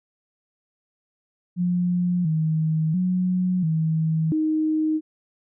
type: tone with pitch steps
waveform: sine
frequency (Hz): 177.6 / 158 / 182.5 / 159.6 / 311.9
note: F3 / D#3 / F#3 / D#3 / D#4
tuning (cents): +29 / +27 / -24 / +44 / +4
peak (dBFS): -19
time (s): 1.56-5.01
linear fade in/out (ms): 50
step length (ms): 690
effects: none